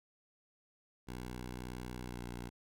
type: tone with pitch glide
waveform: 10% pulse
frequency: 61.74 to 60.12 Hz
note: B1 to B1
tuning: 0 to -46 cents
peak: -34 dBFS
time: 1.07-2.5 s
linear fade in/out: 20 ms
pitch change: -46 cents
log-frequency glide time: 2.04-2.21 s
effects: none